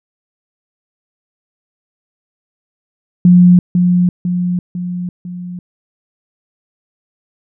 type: tone with echo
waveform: sine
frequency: 178.2 Hz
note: F3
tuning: 35 cents sharp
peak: -3 dBFS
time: 3.25-3.59 s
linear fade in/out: 2 ms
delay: 500 ms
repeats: 4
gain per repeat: -5 dB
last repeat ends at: 5.59 s
effects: none